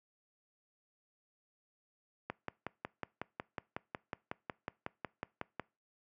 click train, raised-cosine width 0.5 ms, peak -22 dBFS, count 19, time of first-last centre 2.3-5.597 s, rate 5.46 Hz, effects noise-tail reverb RT60 0.3 s tail -24 dB re dry + high-pass 100 Hz 12 dB/octave

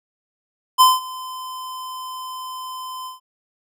square tone with ADSR envelope, 1026 Hz, C6, 34 cents flat, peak -8 dBFS, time 0.78-3.2 s, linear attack 28 ms, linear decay 190 ms, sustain -22 dB, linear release 140 ms, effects none

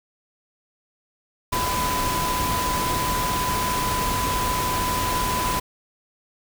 sine tone in noise, 1000 Hz, B5, 21 cents sharp, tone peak -24 dBFS, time 1.52-5.6 s, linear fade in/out 10 ms, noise pink, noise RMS -26 dBFS, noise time 1.52-5.6 s, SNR -1 dB, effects none

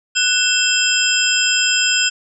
sine tone cluster, 1489 / 2663 / 3185 / 5080 / 7380 Hz, F#6 / E7 / G7 / D#8 / A#8, +11 / +17 / +27 / +35 / -18 cents, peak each -20 dBFS, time 0.15-2.1 s, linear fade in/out 20 ms, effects none

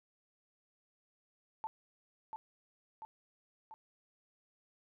sine tone with echo, 882 Hz, A5, 4 cents sharp, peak -36 dBFS, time 1.64-1.67 s, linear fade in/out 0 ms, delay 690 ms, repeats 3, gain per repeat -4 dB, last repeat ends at 3.74 s, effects none

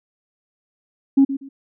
sine tone with echo, 273.2 Hz, C#4, 25 cents flat, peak -8 dBFS, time 1.17-1.25 s, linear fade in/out 10 ms, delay 120 ms, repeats 2, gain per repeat -13 dB, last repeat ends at 1.49 s, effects tanh soft clip ceiling -5 dBFS

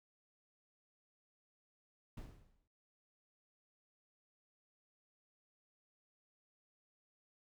brown noise with exponential decay, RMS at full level -45 dBFS, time 2.17-2.68 s, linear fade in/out 5 ms, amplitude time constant 110 ms, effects none

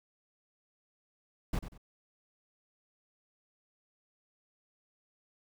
brown noise with echo, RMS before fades -31 dBFS, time 1.53-1.59 s, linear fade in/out 5 ms, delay 94 ms, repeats 2, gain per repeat -11 dB, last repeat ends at 1.778 s, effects none

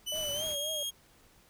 sawtooth tone with pitch glide, 2988 to 3258 Hz, F#7 to G#7, +16 to -34 cents, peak -30 dBFS, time 0.06-0.91 s, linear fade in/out 20 ms, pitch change +150 cents, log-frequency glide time 0.33-0.45 s
pink noise, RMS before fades -47 dBFS, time 0.11-0.57 s, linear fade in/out 50 ms
sine tone with vibrato, 600 Hz, D5, 37 cents sharp, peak -38 dBFS, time 0.12-0.83 s, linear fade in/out 2 ms, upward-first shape triangle, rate 3.8 Hz, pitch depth 110 cents each way
effects pink hiss -62 dBFS RMS until 1.49 s

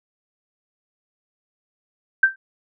sine tone with exponential decay, 1564 Hz, G6, 4 cents flat, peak -7 dBFS, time 2.23-2.36 s, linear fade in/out 5 ms, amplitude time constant 27 ms, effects none

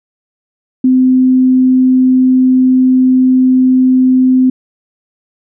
sine tone, 257 Hz, C4, 31 cents flat, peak -5 dBFS, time 0.84-4.5 s, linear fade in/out 5 ms, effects none

